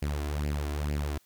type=tone with flanger; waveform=sawtooth; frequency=73.42 Hz; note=D2; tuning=in tune; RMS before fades=-31 dBFS; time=0.02-1.18 s; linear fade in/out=5 ms; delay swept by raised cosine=0.4 to 3 ms; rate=2.2 Hz; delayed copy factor=+0.65; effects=white hiss -65 dBFS RMS until 1.25 s